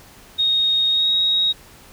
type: tone with pitch glide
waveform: sine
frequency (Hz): 3729 to 3781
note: A#7 to A#7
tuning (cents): 0 to +24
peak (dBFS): -15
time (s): 0.38-1.53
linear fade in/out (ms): 20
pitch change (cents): +24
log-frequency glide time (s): 0.9-1.09
effects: pink hiss -46 dBFS RMS until 1.92 s